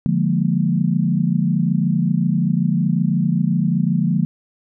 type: chord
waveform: sine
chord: Bb dominant seventh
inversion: first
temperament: equal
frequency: 146.83 / 174.61 / 207.7 / 233.1 Hz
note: D3 / F3 / Ab3 / Bb3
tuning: 0 / 0 / 0 / 0 cents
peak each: -21 / -18 / -22 / -23 dBFS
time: 0.06-4.25 s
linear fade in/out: 0 ms
effects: none